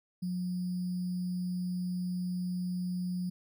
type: tone with sample-and-hold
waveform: sine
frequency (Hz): 180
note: F#3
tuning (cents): -47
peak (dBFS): -31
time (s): 0.22-3.3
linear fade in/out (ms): 10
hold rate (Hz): 4900
effects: none